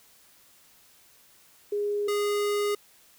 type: tone pair in turn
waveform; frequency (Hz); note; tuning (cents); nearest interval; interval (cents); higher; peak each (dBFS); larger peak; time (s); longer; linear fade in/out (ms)
sine / square; 411.8 / 411.8; G#4 / G#4; -15 / -15; unison; 0; neither; -25; neither; 1.72-2.08 / 2.08-2.75; second; 5
effects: white hiss -58 dBFS RMS until 3.18 s